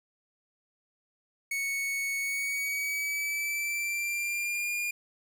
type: tone with pitch glide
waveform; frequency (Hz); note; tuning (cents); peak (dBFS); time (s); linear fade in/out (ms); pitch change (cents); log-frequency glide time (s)
45% pulse; 2217 to 2418; C#7 to D7; 0 to +50; -29; 1.51-4.91; 5; +150; 2.19-4.72
effects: 11-bit